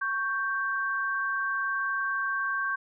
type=tone pair together; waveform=sine; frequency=1108.7 / 1568 Hz; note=C#6 / G6; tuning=0 / 0 cents; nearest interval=tritone; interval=600 cents; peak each=-31 / -28 dBFS; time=0.01-2.76 s; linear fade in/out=10 ms; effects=none